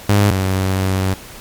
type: tone pair in turn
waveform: sawtooth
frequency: 101.9 / 94.87 Hz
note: G#2 / F#2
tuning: -32 / +44 cents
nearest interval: minor second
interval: 124 cents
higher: first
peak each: -6 / -11 dBFS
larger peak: first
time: 0.09-0.31 / 0.31-1.14 s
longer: second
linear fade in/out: 5 ms
effects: pink hiss -36 dBFS RMS until 1.4 s + MP3 96 kbps